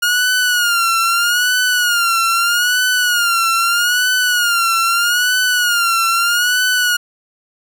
sawtooth tone with vibrato, 1424 Hz, F6, 33 cents sharp, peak -9 dBFS, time 0.02-6.97 s, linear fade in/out 10 ms, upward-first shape sine, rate 0.79 Hz, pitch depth 91 cents each way, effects none

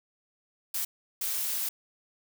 blue noise bursts at uneven times, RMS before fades -31 dBFS, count 2, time 0.74-0.85 / 1.21-1.69 s, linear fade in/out 5 ms, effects none

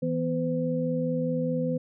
sine tone cluster, 162.8 / 247.6 / 509 Hz, E3 / B3 / C5, -21 / +5 / -48 cents, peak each -29 dBFS, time 0.02-1.78 s, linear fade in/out 10 ms, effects none

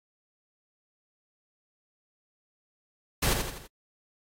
pink noise with echo, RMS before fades -25 dBFS, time 3.22-3.34 s, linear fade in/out 10 ms, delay 83 ms, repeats 4, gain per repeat -6 dB, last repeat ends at 3.672 s, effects AAC 48 kbps

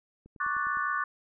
click train, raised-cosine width 3 ms, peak -39 dBFS, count 6, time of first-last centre 0.26-0.771 s, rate 9.78 Hz
sine chord, D major seventh, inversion third, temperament equal, 1108.7 / 1174.7 / 1480 / 1760 Hz, C#6 / D6 / F#6 / A6, 0 / 0 / 0 / 0 cents, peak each -33 / -32 / -32 / -35 dBFS, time 0.4-1.04 s, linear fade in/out 5 ms
effects none

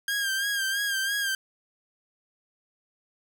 sawtooth tone with vibrato, 1606 Hz, G6, 41 cents sharp, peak -22 dBFS, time 0.08-1.35 s, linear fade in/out 2 ms, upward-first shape sine, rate 3 Hz, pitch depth 53 cents each way, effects none

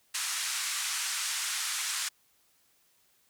white band-pass noise, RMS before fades -33 dBFS, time 0.14-2.09 s, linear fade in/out 10 ms, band 1100 to 9400 Hz, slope 24 dB/octave, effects white hiss -68 dBFS RMS until 3.29 s

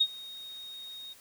sine tone with ADSR envelope, 3729 Hz, A#7, in tune, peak -19 dBFS, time 0-1.14 s, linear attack 11 ms, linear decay 56 ms, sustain -22 dB, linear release 19 ms, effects white hiss -56 dBFS RMS until 1.2 s

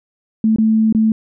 sine tone with dropouts, 220 Hz, A3, in tune, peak -10 dBFS, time 0.44-1.12 s, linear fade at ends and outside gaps 2 ms, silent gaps 0.561-0.584 / 0.926-0.948 s, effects none

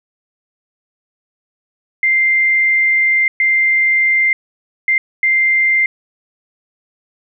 sine tone bursts at uneven times, 2093 Hz, C7, in tune, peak -10 dBFS, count 4, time 2.03-3.28 / 3.4-4.33 / 4.88-4.98 / 5.23-5.86 s, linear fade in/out 2 ms, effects none

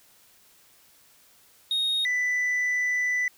sine tone pair in turn, 3729 / 1986.8 Hz, A#7 / B6, 0 / +10 cents, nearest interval major seventh, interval 1090 cents, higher first, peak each -20 dBFS, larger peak neither, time 1.71-2.05 / 2.05-3.28 s, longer second, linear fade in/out 2 ms, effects tanh soft clip ceiling -22 dBFS + white hiss -58 dBFS RMS until 3.37 s

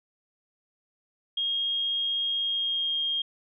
sine tone with pitch glide, 3252 to 3228 Hz, G#7 to G#7, -37 to -50 cents, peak -25 dBFS, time 1.37-3.22 s, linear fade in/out 5 ms, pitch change -13 cents, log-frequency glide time 2.36-2.98 s, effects none

